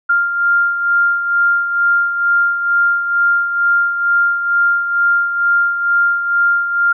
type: beating tone pair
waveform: sine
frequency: 1396.9 / 1399.1 Hz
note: F6 / F6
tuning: 0 / +3 cents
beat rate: 2.2 Hz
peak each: -12 / -20 dBFS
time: 0.09-6.93 s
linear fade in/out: 10 ms
effects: none